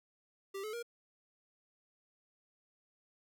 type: tone with pitch steps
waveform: square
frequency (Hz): 392 / 430 / 471.6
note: G4 / A4 / A#4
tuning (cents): 0 / -40 / +20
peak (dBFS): -40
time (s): 0.54-0.828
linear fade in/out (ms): 10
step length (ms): 96
effects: none